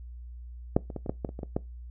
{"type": "clicks", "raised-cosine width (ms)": 2, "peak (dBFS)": [-7, -25, -20, -23, -14, -16, -25, -25, -21, -13], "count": 10, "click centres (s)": [0.765, 0.902, 0.963, 1.062, 1.095, 1.248, 1.291, 1.391, 1.432, 1.565], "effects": ["noise-tail reverb RT60 0.2 s tail -21 dB re dry", "added 60 Hz sine -40 dBFS peak until 1.9 s"]}